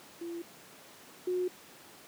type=tone pair in turn; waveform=sine; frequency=340 / 362.9 Hz; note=F4 / F#4; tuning=-46 / -34 cents; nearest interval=minor second; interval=112 cents; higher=second; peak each=-36 / -28 dBFS; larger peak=second; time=0.21-0.42 / 1.27-1.48 s; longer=neither; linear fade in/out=5 ms; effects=pink hiss -53 dBFS RMS until 2.07 s + high-pass 200 Hz 12 dB/octave